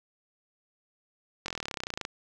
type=slowing click train; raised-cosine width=0.2 ms; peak=-16 dBFS; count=21; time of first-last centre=1.46-2.051 s; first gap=22 ms; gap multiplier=1.03; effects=none